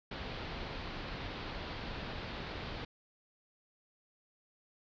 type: low-pass noise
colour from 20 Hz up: pink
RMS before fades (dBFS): -42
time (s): 0.11-2.85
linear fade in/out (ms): 5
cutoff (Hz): 4600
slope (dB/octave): 48
effects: none